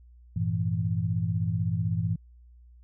sine chord, E diminished, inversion first, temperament equal with one note detuned, 98 / 113.94 / 164.81 Hz, G2 / Bb2 / E3, 0 / -39 / 0 cents, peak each -29 dBFS, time 0.36-2.16 s, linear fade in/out 5 ms, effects added 60 Hz sine -50 dBFS peak until 2.83 s

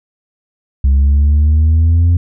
sine exponential sweep, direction up, 66.9 to 87.31 Hz, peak -4 dBFS, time 0.84-2.17 s, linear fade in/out 5 ms, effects tanh soft clip ceiling -6 dBFS

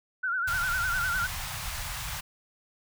sine tone with vibrato, 1449 Hz, F#6, 37 cents flat, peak -26 dBFS, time 0.23-1.27 s, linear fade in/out 10 ms, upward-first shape sine, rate 9.9 Hz, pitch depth 97 cents each way
pink band-stop noise, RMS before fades -35 dBFS, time 0.47-2.21 s, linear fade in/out 10 ms, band 140 to 790 Hz, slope 24 dB/octave
effects none

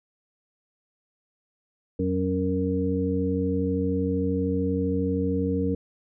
harmonic tone with a mistuned harmonic, 92.8 Hz, F#2, 6 cents sharp, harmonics 1 / 2 / 3 / 5, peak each -29 / -28 / -27 / -28 dBFS, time 1.99-5.75 s, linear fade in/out 5 ms, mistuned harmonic 1, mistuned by -83 cents, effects none

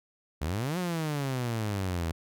sawtooth exponential two-way sweep, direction up then down, 68.8 to 184.4 to 79.5 Hz, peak -25 dBFS, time 0.41-2.12 s, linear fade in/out 10 ms, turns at 0.78 s, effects none

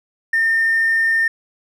sine tone with hard clipping, 1813 Hz, A#6, 49 cents flat, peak -14 dBFS, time 0.33-1.28 s, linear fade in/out 5 ms, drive 1 dB, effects none

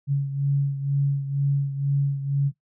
sine beating tone pair, 139.6 / 141.7 Hz, C#3 / C#3, +13 / +38 cents, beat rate 2.1 Hz, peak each -21 / -27 dBFS, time 0.07-2.52 s, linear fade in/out 50 ms, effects noise-tail reverb RT60 0.1 s tail -17 dB re dry

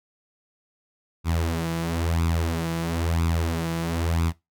sawtooth tone with flanger, 83 Hz, E2, 12 cents sharp, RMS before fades -25 dBFS, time 1.24-4.33 s, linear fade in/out 50 ms, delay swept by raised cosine 0.81 to 6.21 ms, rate 1 Hz, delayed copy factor +0.7, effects noise-tail reverb RT60 0.2 s tail -19 dB re dry

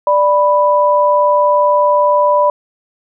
sine tone pair together, 589.6 / 987.8 Hz, D5 / B5, +7 / 0 cents, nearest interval major sixth, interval 893 cents, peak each -11 dBFS, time 0.07-2.5 s, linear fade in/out 2 ms, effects none

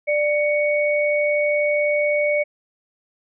sine tone pair together, 591.2 / 2232 Hz, D5 / C#7, +11 / +11 cents, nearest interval octave + major seventh, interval 2300 cents, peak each -18 / -22 dBFS, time 0.07-2.44 s, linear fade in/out 20 ms, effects none

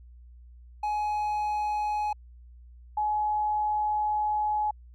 triangle / sine tone pair in turn, 841 / 845.2 Hz, G#5 / G#5, +22 / +30 cents, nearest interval unison, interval 8 cents, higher second, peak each -24 dBFS, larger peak neither, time 0.83-2.13 / 2.97-4.71 s, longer second, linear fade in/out 5 ms, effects added 60 Hz sine -47 dBFS peak until 4.94 s

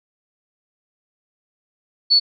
sine tone, 4435 Hz, C#8, in tune, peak -10 dBFS, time 2.1-2.2 s, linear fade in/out 20 ms, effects none

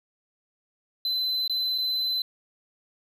triangle tone with dropouts, 4041 Hz, B7, 39 cents sharp, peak -23 dBFS, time 1.05-2.22 s, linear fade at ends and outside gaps 2 ms, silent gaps 1.478-1.496 / 1.779-1.783 s, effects none

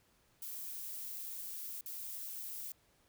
violet noise with dropouts, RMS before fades -44 dBFS, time 0.42-2.72 s, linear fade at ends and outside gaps 2 ms, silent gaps 1.81-1.859 s, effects pink hiss -71 dBFS RMS until 3.08 s

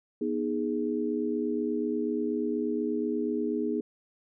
sine chord, G# minor, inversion first, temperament equal with one note detuned, 242.8 / 311.1 / 415.3 Hz, B3 / D#4 / G#4, -29 / 0 / 0 cents, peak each -31 dBFS, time 0.21-3.81 s, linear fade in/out 5 ms, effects none

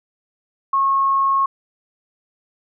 sine tone, 1090 Hz, C#6, 29 cents flat, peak -14 dBFS, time 0.73-1.46 s, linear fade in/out 5 ms, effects none

